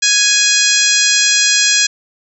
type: harmonic tone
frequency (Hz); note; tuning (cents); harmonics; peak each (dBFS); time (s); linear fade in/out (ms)
830.6; G#5; 0; 2 / 3 / 4 / 5 / 6 / 7 / 8 / 9; -18 / -18 / -18 / -18 / -18 / -18 / -18 / -18; 0.02-1.87; 10
effects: none